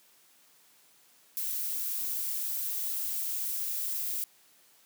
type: noise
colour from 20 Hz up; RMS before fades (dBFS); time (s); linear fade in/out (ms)
violet; -33; 1.37-4.24; 0
effects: white hiss -62 dBFS RMS until 4.85 s + high-pass 150 Hz 12 dB/octave